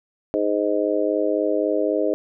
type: harmonic tone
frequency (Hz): 103.8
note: G#2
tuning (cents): 0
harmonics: 3 / 4 / 5 / 6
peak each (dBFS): -24 / -24 / -24 / -24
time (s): 0.34-2.14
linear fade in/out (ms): 0
effects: none